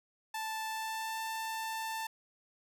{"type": "tone with pitch glide", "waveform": "sawtooth", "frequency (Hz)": [880, 889.2], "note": ["A5", "A5"], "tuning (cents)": [0, 18], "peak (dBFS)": -32, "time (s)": [0.34, 2.07], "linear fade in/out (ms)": 5, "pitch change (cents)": 18, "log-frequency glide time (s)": [0.68, 1.19], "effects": []}